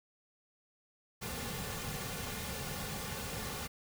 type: noise with comb filter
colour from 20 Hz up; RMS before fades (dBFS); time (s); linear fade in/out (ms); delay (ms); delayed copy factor
pink; -40; 1.21-3.68; 20; 3.1; -0.6
effects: none